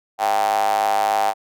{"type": "tone with high-pass filter", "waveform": "square", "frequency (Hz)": 51.7, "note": "G#1", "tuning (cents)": -7, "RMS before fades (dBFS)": -19, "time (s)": [0.18, 1.34], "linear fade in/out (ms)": 50, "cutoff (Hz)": 760, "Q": 8.7, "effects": []}